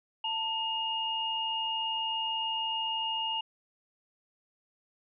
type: tone pair together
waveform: sine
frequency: 896.7 / 2847 Hz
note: A5 / F7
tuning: +33 / +33 cents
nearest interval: octave + minor sixth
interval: 2000 cents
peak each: -34 / -31 dBFS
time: 0.24-3.41 s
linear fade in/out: 5 ms
effects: none